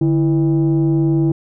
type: tone pair together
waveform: sine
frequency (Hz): 146.83 / 329.3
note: D3 / E4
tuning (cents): 0 / -2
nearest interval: octave + major second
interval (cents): 1398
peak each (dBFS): -13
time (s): 0.01-1.32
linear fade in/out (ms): 5
effects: tanh soft clip ceiling -9 dBFS